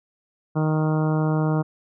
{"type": "harmonic tone", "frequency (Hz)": 155.56, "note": "D#3", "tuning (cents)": 0, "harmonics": [1, 2, 3, 4, 5, 6, 7, 8, 9], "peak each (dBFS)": [-20, -26, -30, -32, -34, -36, -37, -38, -39], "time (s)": [0.55, 1.63], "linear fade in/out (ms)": 20, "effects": []}